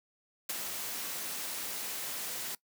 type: noise with ADSR envelope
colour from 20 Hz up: white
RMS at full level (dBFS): -33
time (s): 0.49-2.55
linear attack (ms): 7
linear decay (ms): 25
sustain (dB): -5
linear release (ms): 3
effects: noise-tail reverb RT60 0.1 s tail -21 dB re dry + high-pass 150 Hz 12 dB/octave